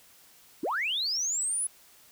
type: linear sweep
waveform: sine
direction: up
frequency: 233.1 to 10360 Hz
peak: -26 dBFS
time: 0.63-1.67 s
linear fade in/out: 5 ms
effects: tanh soft clip ceiling -22 dBFS + white hiss -57 dBFS RMS until 2.11 s